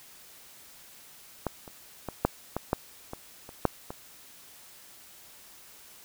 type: clicks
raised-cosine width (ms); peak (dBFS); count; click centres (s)
1; -14 / -29 / -19 / -7 / -15 / -10 / -22 / -29 / -7 / -22; 10; 1.467 / 1.678 / 2.087 / 2.25 / 2.566 / 2.731 / 3.134 / 3.491 / 3.653 / 3.905
effects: white hiss -52 dBFS RMS until 6.04 s